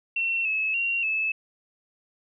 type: tone with pitch steps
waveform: sine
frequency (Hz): 2712 / 2591 / 2753 / 2608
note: E7 / E7 / F7 / E7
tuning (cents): +49 / -30 / -25 / -19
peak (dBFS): -23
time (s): 0.16-1.32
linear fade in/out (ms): 5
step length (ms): 290
effects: none